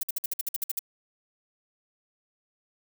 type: noise bursts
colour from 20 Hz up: violet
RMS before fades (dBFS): -28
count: 11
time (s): 0.01-0.792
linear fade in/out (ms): 5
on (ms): 22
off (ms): 54
effects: none